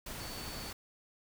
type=tone in noise; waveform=sine; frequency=4483 Hz; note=C#8; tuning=19 cents sharp; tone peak=-48 dBFS; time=0.2-0.71 s; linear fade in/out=5 ms; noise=pink; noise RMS=-43 dBFS; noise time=0.06-0.73 s; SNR=-8 dB; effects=none